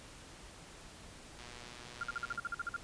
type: click train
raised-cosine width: 0.2 ms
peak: -33 dBFS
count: 118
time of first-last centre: 1.39-2.357 s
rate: 121 Hz
type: tone bursts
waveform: sine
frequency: 1396.9 Hz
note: F6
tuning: in tune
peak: -34 dBFS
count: 11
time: 2.01-2.764 s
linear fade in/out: 2 ms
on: 24 ms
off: 49 ms
effects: pink hiss -53 dBFS RMS until 2.83 s + resampled to 22050 Hz